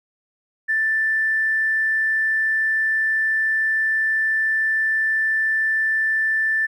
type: tone with tanh clipping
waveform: triangle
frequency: 1767 Hz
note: A6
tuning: 7 cents sharp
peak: -17 dBFS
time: 0.68-6.67 s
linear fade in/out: 20 ms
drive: 3 dB
effects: none